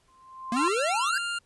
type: tone with exponential growth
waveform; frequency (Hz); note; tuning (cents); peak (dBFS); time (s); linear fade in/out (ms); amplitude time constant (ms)
sine; 1046.5; C6; 0; -21; 0.08-0.68; 2; 130
type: exponential sweep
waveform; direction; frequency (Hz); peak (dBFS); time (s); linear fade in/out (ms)
square; up; 224.8 to 1660; -26; 0.52-1.18; 2
type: tone with pitch glide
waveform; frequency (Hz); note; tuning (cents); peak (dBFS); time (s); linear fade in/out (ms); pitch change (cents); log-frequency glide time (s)
25% pulse; 1362 to 1399.5; F6 to F6; -44 to +3; -25; 0.56-1.39; 10; +47; 0.99-1.24
effects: pink hiss -66 dBFS RMS until 1.45 s + resampled to 24000 Hz